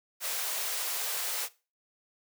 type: high-pass noise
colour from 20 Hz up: white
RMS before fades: -33 dBFS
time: 0.2-1.49 s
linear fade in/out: 50 ms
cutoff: 420 Hz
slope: 48 dB/octave
effects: noise-tail reverb RT60 0.3 s tail -18 dB re dry